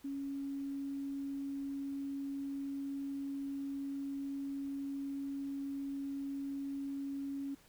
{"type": "tone with quantisation", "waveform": "sine", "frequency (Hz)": 277.2, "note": "C#4", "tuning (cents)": 0, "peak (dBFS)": -37, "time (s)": [0.04, 7.55], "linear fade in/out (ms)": 10, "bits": 11, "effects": ["pink hiss -64 dBFS RMS until 7.68 s"]}